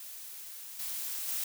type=noise with level steps; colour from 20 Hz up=blue; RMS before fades=-45 / -37 / -34 dBFS; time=0-1.44 s; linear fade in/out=2 ms; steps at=0.79 / 1.28 s; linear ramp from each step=5 ms; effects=none